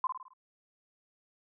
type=tone with echo; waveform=sine; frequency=1032 Hz; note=C6; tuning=24 cents flat; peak=-26 dBFS; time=0.04-0.07 s; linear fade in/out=2 ms; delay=53 ms; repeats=5; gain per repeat=-6 dB; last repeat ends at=0.335 s; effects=none